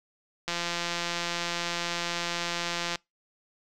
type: click train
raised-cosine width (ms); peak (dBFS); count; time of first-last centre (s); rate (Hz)
0.2; -13; 427; 0.48-2.957; 172
effects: noise-tail reverb RT60 0.2 s tail -26 dB re dry